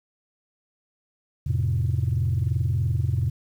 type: chord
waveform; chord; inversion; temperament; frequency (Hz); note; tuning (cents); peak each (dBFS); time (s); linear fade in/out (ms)
sine; F major; none; equal; 87.31 / 110 / 130.81; F2 / A2 / C3; 0 / 0 / 0; -24; 1.46-3.3; 10
effects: tanh soft clip ceiling -15 dBFS + 9-bit